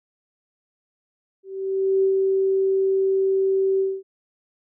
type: tone with ADSR envelope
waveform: sine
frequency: 385.3 Hz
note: G4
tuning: 30 cents flat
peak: -15 dBFS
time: 1.43-4.03 s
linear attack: 600 ms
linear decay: 95 ms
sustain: -2 dB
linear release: 230 ms
effects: none